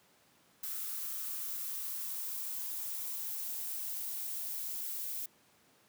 violet noise with high-pass filter sweep, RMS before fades -39 dBFS, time 0.63-5.26 s, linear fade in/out 5 ms, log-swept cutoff 1300 to 620 Hz, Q 4.3, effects pink hiss -66 dBFS RMS until 5.88 s + high-pass 150 Hz 12 dB/octave

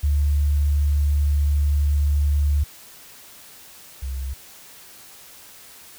sine tone pair in turn, 72.6 / 66.14 Hz, D2 / C2, -19 / +19 cents, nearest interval major second, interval 162 cents, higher first, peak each -16 / -25 dBFS, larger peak first, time 0.03-2.64 / 4.02-4.34 s, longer first, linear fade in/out 10 ms, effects white hiss -45 dBFS RMS until 5.98 s

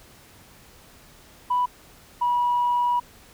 sine tone pair in turn, 987.8 / 970.3 Hz, B5 / B5, 0 / -31 cents, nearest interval unison, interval 31 cents, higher first, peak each -18 dBFS, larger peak neither, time 1.5-1.66 / 2.21-3 s, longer second, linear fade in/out 10 ms, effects tanh soft clip ceiling -15 dBFS + pink hiss -51 dBFS RMS until 3.33 s

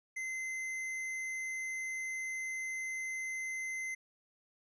triangle tone with hard clipping, 2063 Hz, C7, 25 cents flat, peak -38 dBFS, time 0.16-3.95 s, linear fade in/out 10 ms, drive 12 dB, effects none

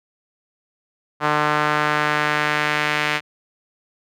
sawtooth tone with band-pass filter sweep, 150 Hz, D3, 37 cents sharp, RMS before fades -20 dBFS, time 1.2-3.21 s, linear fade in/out 50 ms, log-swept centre 1200 to 2200 Hz, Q 1.6, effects none

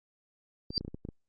sine tone with exponential growth, 4699 Hz, D8, in tune, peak -22 dBFS, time 0.7-0.78 s, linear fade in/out 1 ms, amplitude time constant 16 ms
clicks, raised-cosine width 3 ms, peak -26 dBFS, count 8, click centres 0.705 / 0.778 / 0.81 / 0.849 / 0.88 / 0.945 / 1.051 / 1.088 s
effects Opus 48 kbps

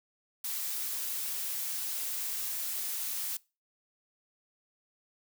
blue noise, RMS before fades -35 dBFS, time 0.44-3.37 s, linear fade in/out 5 ms, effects noise-tail reverb RT60 0.3 s tail -23 dB re dry

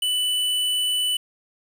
square tone, 2982 Hz, F#7, 13 cents sharp, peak -21 dBFS, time 0.02-1.17 s, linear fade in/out 5 ms, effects 8-bit

